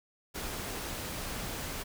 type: noise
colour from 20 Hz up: pink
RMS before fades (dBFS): -38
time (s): 0.34-1.84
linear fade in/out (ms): 20
effects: none